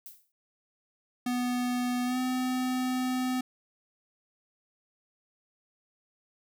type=noise with exponential decay; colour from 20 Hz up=violet; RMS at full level=-42 dBFS; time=0.06-0.32 s; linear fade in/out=1 ms; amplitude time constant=56 ms
type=tone with pitch glide; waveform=square; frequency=246.9 to 254.6 Hz; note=B3 to C4; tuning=0 to -47 cents; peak=-28 dBFS; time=1.26-3.41 s; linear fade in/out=5 ms; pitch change=+53 cents; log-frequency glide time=2.05-2.18 s
effects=none